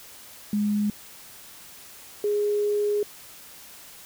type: tone pair in turn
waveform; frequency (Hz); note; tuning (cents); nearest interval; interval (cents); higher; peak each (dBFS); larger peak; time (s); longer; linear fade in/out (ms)
sine; 207.7 / 414.5; G#3 / G#4; 0 / -3; octave; 1197; second; -21; neither; 0.53-0.9 / 2.24-3.03; second; 2
effects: white hiss -46 dBFS RMS until 4.05 s